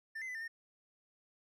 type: tone with pitch steps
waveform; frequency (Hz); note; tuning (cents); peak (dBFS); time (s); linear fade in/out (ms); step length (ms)
triangle; 1787 / 2059 / 2001 / 1797 / 1835; A6 / C7 / B6 / A6 / A#6; +26 / -28 / +22 / +36 / -28; -38; 0.15-0.48; 10; 66
effects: none